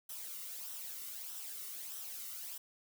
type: noise with flanger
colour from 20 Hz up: blue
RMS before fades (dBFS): -45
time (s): 0.09-2.58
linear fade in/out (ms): 5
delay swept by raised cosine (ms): 0.43 to 1.23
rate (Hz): 1.6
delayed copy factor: -0.55
effects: none